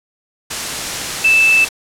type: tone in noise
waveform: sine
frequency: 2637 Hz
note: E7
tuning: in tune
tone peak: -8 dBFS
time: 1.24-1.65 s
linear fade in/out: 10 ms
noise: white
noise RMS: -21 dBFS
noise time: 0.5-1.69 s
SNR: +10 dB
effects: low-pass 9000 Hz 12 dB/octave